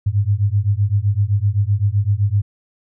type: beating tone pair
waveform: sine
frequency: 98.1 / 105.9 Hz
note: G2 / G#2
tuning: +2 / +34 cents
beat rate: 7.8 Hz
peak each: -17 / -17 dBFS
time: 0.06-2.42 s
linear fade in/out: 10 ms
effects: none